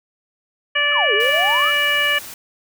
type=harmonic tone; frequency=582 Hz; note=D5; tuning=16 cents flat; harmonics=1 / 2 / 3 / 4 / 5; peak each=-27 / -26 / -19 / -21 / -20 dBFS; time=0.75-2.19 s; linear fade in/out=10 ms
type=exponential two-way sweep; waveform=sine; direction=down then up; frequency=1404 to 392.6 to 1404 Hz; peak=-19 dBFS; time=0.91-1.72 s; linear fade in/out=50 ms; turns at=1.14 s
type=noise; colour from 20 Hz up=white; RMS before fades=-35 dBFS; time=1.2-2.34 s; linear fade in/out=2 ms
effects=none